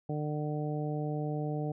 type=harmonic tone; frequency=150 Hz; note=D3; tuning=37 cents sharp; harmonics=1 / 2 / 3 / 4 / 5; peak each=-33 / -38 / -39 / -42 / -42 dBFS; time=0.09-1.72 s; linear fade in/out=5 ms; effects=none